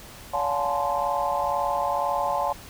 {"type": "tone cluster", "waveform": "sine", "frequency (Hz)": [571, 710, 843, 885, 1040], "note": ["D5", "F5", "G#5", "A5", "C6"], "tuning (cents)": [-49, 28, 26, 10, -11], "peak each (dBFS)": -29, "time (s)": [0.33, 2.53], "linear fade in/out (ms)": 10, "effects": ["added 50 Hz sine -50 dBFS peak until 2.69 s", "pink hiss -44 dBFS RMS until 2.69 s"]}